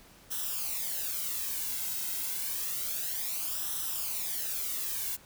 blue noise with flanger, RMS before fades -34 dBFS, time 0.3-5.17 s, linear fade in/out 20 ms, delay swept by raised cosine 0.43 to 1.73 ms, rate 0.29 Hz, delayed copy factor -0.75, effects pink hiss -56 dBFS RMS until 5.25 s

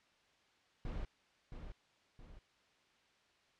brown noise with echo, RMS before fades -41 dBFS, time 0.85-1.05 s, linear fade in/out 2 ms, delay 670 ms, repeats 2, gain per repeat -7 dB, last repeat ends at 2.39 s, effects white hiss -71 dBFS RMS until 3.59 s + low-pass 4000 Hz 12 dB/octave

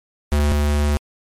square tone pair in turn, 73.42 / 73.42 Hz, D2 / D2, 0 / 0 cents, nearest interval unison, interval 0 cents, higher neither, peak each -15 / -16 dBFS, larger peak first, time 0.32-0.52 / 0.52-0.97 s, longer second, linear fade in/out 0 ms, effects MP3 64 kbps

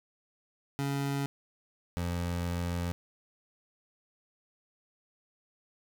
25% pulse tone pair in turn, 139.6 / 87.03 Hz, C#3 / F2, +13 / -6 cents, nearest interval minor sixth, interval 819 cents, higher first, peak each -26 / -27 dBFS, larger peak first, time 0.79-1.26 / 1.97-2.92 s, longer second, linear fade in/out 0 ms, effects none

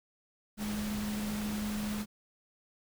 sine tone in noise, 210 Hz, G#3, 19 cents sharp, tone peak -33 dBFS, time 0.57-2.06 s, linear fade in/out 50 ms, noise pink, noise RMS -41 dBFS, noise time 0.57-2.06 s, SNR +5 dB, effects none

